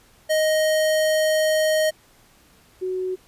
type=tone pair in turn; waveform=square / sine; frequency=624 / 371 Hz; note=D#5 / F#4; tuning=+5 / +5 cents; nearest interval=major sixth; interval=900 cents; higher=first; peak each=-18 / -23 dBFS; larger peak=first; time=0.29-1.91 / 2.81-3.16 s; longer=first; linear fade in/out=20 ms; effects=pink hiss -55 dBFS RMS until 3.27 s + resampled to 32000 Hz